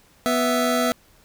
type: tone pair together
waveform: 25% pulse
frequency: 247 / 659.3 Hz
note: B3 / E5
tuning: 0 / 0 cents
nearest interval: octave + perfect fourth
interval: 1700 cents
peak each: -18 dBFS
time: 0.26-0.92 s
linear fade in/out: 0 ms
effects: pink hiss -56 dBFS RMS until 1.24 s